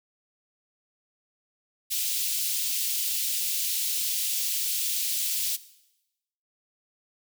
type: high-pass noise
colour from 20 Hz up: white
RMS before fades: -28 dBFS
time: 1.9-5.57 s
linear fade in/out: 20 ms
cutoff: 2800 Hz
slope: 24 dB/octave
effects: noise-tail reverb RT60 0.9 s tail -17 dB re dry